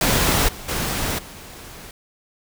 pink noise with level steps, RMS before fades -18 / -36 / -24 / -39 dBFS, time 0.01-1.91 s, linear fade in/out 2 ms, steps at 0.48 / 0.68 / 1.18 s, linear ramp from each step 10 ms, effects none

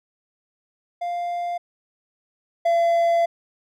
triangle tone pair in turn, 698.5 / 679 Hz, F5 / F5, 0 / -49 cents, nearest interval unison, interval 49 cents, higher first, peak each -22 / -14 dBFS, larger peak second, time 1.01-1.58 / 2.65-3.26 s, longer second, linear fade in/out 10 ms, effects none

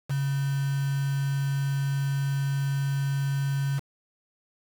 sine tone with quantisation, 138.59 Hz, C#3, in tune, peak -24 dBFS, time 0.09-3.8 s, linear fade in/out 20 ms, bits 6, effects none

